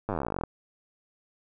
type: slowing click train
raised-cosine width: 1 ms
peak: -16 dBFS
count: 23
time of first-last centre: 0.09-0.437 s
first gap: 9 ms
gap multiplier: 1.05
effects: none